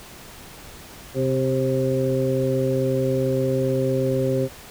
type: harmonic tone with a mistuned harmonic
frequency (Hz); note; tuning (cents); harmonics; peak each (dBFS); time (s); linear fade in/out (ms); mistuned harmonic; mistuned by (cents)
130.81; C3; 0; 1 / 2 / 3 / 4; -24 / -26 / -24 / -24; 1.14-4.49; 50; 4; +22
effects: pink hiss -42 dBFS RMS until 4.7 s